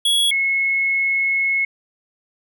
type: tone pair in turn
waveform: square / sine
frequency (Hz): 3348 / 2181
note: G#7 / C#7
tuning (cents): +13 / -29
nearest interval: perfect fifth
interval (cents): 742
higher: first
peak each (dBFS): -15 / -16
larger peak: first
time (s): 0.05-0.31 / 0.31-1.65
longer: second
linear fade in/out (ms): 5
effects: none